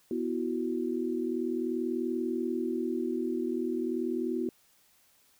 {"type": "chord", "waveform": "sine", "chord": "B suspended fourth", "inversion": "none", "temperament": "equal", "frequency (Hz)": [246.9, 329.6, 370], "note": ["B3", "E4", "F#4"], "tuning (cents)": [0, 0, 0], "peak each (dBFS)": -33, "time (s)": [0.11, 4.49], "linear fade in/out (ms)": 2, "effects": ["white hiss -65 dBFS RMS until 5.39 s"]}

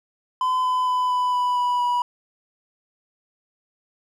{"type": "tone with pitch steps", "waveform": "triangle", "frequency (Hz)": [1017, 1010, 1003, 996.1, 989.2, 982.4, 975.6], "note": ["C6", "B5", "B5", "B5", "B5", "B5", "B5"], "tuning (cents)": [-50, 39, 26, 15, 3, -9, -21], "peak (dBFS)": -17, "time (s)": [0.41, 2.02], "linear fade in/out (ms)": 2, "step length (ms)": 230, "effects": []}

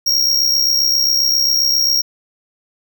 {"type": "tone with amplitude modulation", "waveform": "square", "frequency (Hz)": 5588, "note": "F8", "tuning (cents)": 0, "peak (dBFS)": -10, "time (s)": [0.06, 2.02], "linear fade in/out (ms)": 10, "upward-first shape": "sine", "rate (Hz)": 67.5, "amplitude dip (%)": 60, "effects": []}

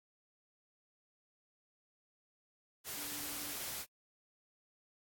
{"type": "tone in noise", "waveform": "sine", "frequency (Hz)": 292.2, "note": "D4", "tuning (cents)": -9, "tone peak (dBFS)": -53, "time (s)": [2.94, 3.56], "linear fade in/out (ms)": 50, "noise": "white", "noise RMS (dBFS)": -42, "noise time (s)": [2.84, 3.86], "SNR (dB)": -14, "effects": ["AAC 64 kbps"]}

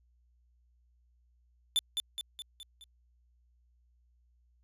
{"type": "tone with echo", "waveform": "45% pulse", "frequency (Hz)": 3520, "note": "A7", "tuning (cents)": 0, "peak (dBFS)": -25, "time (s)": [1.76, 1.79], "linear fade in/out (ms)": 0, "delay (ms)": 210, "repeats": 5, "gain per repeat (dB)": -5, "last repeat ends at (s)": 2.84, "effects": ["added 60 Hz sine -65 dBFS peak until 4.63 s", "resampled to 32000 Hz"]}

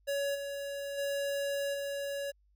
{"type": "tone with level steps", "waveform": "square", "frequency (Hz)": 562, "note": "C#5", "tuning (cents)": 24, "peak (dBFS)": [-31, -37, -32, -35], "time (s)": [0.07, 2.32], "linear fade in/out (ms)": 20, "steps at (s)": [0.34, 0.97, 1.73], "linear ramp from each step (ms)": 20, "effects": ["added 50 Hz sine -65 dBFS peak until 2.55 s"]}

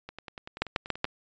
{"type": "two click trains", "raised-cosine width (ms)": 0.3, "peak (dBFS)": [-9, -24], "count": [4, 11], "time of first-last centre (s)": [[0.62, 1.044], [0.09, 1.052]], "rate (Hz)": [7.07, 10.4], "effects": ["resampled to 16000 Hz"]}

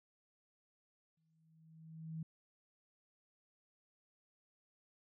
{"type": "tone with exponential growth", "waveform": "sine", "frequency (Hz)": 160.5, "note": "E3", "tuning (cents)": -46, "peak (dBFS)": -39, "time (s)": [1.17, 2.23], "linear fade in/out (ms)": 5, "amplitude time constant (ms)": 230, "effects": []}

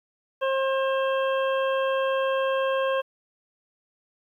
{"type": "harmonic tone", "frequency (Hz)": 534, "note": "C5", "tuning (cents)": 35, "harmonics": [1, 2, 3, 5, 6], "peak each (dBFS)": [-23, -29, -33, -37, -39], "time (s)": [0.41, 3.02], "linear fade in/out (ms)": 20, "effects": ["10-bit"]}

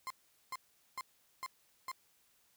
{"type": "tone bursts", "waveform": "35% pulse", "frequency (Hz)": 1046.5, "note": "C6", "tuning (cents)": 0, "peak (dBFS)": -37, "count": 5, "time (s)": [0.07, 1.915], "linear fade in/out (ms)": 0, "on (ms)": 33, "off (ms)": 420, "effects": ["white hiss -71 dBFS RMS until 2.56 s"]}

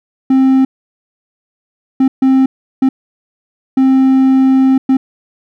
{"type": "tone bursts at uneven times", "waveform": "triangle", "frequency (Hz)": 264.3, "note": "C4", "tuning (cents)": 18, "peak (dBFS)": -4, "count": 6, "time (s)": [[0.3, 0.65], [2, 2.08], [2.22, 2.46], [2.82, 2.89], [3.77, 4.78], [4.89, 4.97]], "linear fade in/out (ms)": 5, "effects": []}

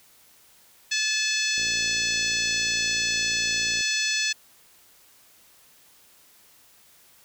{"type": "harmonic tone", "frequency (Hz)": 865, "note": "A5", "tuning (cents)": -30, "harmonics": [2, 3, 4, 5, 6, 7, 8, 9], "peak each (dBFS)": [-30, -28, -31, -30, -32, -31, -37, -38], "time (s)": [0.91, 4.33], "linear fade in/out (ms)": 10}
{"type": "click train", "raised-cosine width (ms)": 2, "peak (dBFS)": -30, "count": 128, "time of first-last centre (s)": [1.58, 3.808], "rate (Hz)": 57}
{"effects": ["white hiss -56 dBFS RMS until 7.24 s"]}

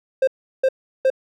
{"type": "tone bursts", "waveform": "triangle", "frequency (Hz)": 527, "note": "C5", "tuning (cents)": 12, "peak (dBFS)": -11, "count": 3, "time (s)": [0.22, 1.102], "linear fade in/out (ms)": 5, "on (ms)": 54, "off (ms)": 360, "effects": []}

